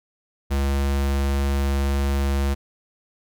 square tone, 69.3 Hz, C#2, in tune, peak -20 dBFS, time 0.5-2.55 s, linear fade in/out 20 ms, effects none

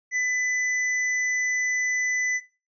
square tone, 2000 Hz, B6, 21 cents sharp, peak -23 dBFS, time 0.11-2.41 s, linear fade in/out 50 ms, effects noise-tail reverb RT60 0.3 s tail -18 dB re dry + resampled to 16000 Hz

